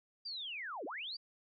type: linear two-way sweep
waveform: sine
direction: down then up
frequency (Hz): 4821 to 254.1 to 4821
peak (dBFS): -40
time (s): 0.25-1.17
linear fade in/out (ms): 10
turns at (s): 0.85
effects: none

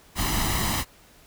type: noise with comb filter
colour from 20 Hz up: pink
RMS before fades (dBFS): -25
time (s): 0.15-0.85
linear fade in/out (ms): 50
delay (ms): 1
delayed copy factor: +0.65
effects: pink hiss -54 dBFS RMS until 1.26 s

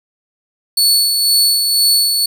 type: tone with tremolo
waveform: sawtooth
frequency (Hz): 4435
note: C#8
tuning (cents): 0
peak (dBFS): -6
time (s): 0.77-2.26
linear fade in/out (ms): 5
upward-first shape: sine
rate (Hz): 2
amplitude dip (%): 40
effects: none

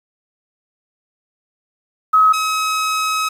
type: tone pair in turn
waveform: sine / sawtooth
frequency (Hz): 1277 / 1277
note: D#6 / D#6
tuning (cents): +45 / +45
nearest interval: unison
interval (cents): 0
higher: neither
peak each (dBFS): -8 / -13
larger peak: first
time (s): 2.13-2.33 / 2.33-3.29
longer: second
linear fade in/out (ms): 10
effects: low-pass 11000 Hz 12 dB/octave + 7-bit

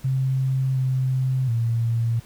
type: tone with pitch steps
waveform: sine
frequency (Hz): 132.2 / 130.3 / 115.8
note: C3 / C3 / A#2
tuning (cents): +18 / -7 / -11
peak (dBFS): -19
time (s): 0.04-2.2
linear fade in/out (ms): 10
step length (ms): 720
effects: pink hiss -50 dBFS RMS until 2.25 s

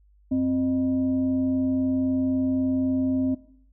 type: tone with frequency modulation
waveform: sine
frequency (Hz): 261.6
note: C4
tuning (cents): 0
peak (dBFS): -20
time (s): 0.31-3.35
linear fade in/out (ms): 10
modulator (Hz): 353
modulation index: 0.34
effects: noise-tail reverb RT60 0.6 s tail -17 dB re dry + added 50 Hz sine -55 dBFS peak until 3.72 s

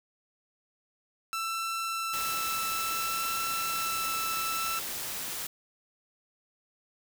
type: tone with vibrato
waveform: sawtooth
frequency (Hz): 1331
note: E6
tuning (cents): +16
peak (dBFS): -27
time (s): 1.33-4.79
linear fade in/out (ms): 0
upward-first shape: sine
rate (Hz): 0.59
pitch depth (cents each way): 10
type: noise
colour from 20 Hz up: white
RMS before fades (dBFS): -36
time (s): 2.13-5.47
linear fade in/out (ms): 5
effects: none

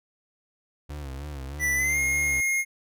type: tone with vibrato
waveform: 35% pulse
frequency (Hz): 70.2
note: C#2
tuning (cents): +22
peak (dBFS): -32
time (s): 0.89-2.41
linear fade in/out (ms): 10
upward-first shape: sine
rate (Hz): 3.2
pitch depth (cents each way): 110
type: tone with pitch glide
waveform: square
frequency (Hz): 1975.5 to 2142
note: B6 to C7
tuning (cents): 0 to +40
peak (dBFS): -23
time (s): 1.59-2.65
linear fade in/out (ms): 50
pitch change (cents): +140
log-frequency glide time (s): 1.74-1.99
effects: none

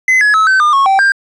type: tone with pitch steps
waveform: triangle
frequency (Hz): 2039 / 1689 / 1294 / 1535 / 1207 / 1097 / 776 / 1592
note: C7 / G#6 / E6 / G6 / D6 / C#6 / G5 / G6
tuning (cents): -45 / +29 / -32 / -37 / +47 / -18 / -18 / +26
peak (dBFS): -5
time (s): 0.08-1.12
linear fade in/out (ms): 2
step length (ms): 130
effects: resampled to 22050 Hz + 7-bit

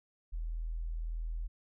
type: tone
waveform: sine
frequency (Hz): 40.87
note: E1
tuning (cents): -14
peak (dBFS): -34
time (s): 0.32-1.48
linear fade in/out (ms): 20
effects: none

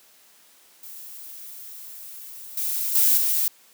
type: noise with level steps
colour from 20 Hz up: violet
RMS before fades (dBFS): -40 / -26 / -18 / -22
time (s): 0.83-3.48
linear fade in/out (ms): 2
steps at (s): 2.57 / 2.95 / 3.17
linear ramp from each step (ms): 5
effects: white hiss -55 dBFS RMS until 3.73 s + high-pass 200 Hz 12 dB/octave

